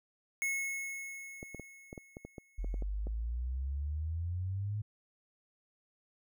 square tone with exponential decay, 2184 Hz, C#7, 26 cents flat, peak -31 dBFS, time 0.42-2.82 s, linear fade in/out 0 ms, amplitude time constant 520 ms
clicks, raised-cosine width 2 ms, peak -30 dBFS, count 12, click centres 1.429 / 1.547 / 1.597 / 1.929 / 1.978 / 2.169 / 2.25 / 2.382 / 2.645 / 2.742 / 2.823 / 3.07 s
sine exponential sweep, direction up, 43.65 to 107.5 Hz, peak -33 dBFS, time 2.58-4.82 s, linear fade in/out 10 ms
effects none

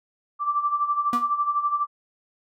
sine tone with tremolo, 1171 Hz, D6, 5 cents flat, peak -18 dBFS, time 0.39-1.87 s, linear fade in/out 50 ms, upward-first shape sine, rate 12 Hz, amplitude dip 70%
45% pulse tone with exponential decay, 242.4 Hz, B3, 32 cents flat, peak -23 dBFS, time 1.13-1.31 s, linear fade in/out 2 ms, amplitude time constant 39 ms
effects none

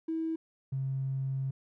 triangle tone pair in turn, 323.6 / 134.18 Hz, E4 / C3, -32 / +44 cents, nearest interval octave + minor third, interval 1524 cents, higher first, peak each -26 dBFS, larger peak neither, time 0.08-0.36 / 0.72-1.51 s, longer second, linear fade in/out 10 ms, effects tanh soft clip ceiling -28 dBFS

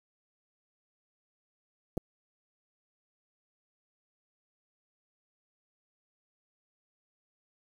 clicks, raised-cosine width 2 ms, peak -25 / -18 dBFS, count 2, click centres 1.971 / 1.977 s, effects 8-bit

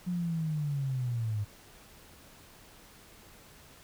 sine linear sweep, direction down, 181 to 101.5 Hz, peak -29 dBFS, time 0.06-1.45 s, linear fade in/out 20 ms, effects pink hiss -55 dBFS RMS until 3.83 s

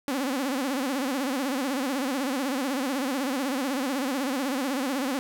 sawtooth tone with vibrato, 268 Hz, C4, 42 cents sharp, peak -22 dBFS, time 0.08-5.19 s, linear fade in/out 0 ms, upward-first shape sine, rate 16 Hz, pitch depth 140 cents each way, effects none

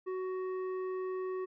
triangle tone with hard clipping, 372.6 Hz, F#4, 12 cents sharp, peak -36 dBFS, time 0.06-1.46 s, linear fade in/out 20 ms, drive 14 dB, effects low-pass 2000 Hz 12 dB/octave

